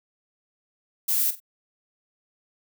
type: noise with echo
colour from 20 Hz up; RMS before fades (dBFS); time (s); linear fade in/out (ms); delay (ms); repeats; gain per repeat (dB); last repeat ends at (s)
violet; -23; 1.08-1.31; 10; 46; 2; -13; 1.402
effects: none